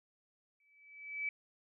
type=tone with exponential growth; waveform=sine; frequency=2300 Hz; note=D7; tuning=37 cents flat; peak=-32 dBFS; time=0.6-1.29 s; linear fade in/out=2 ms; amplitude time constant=150 ms; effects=none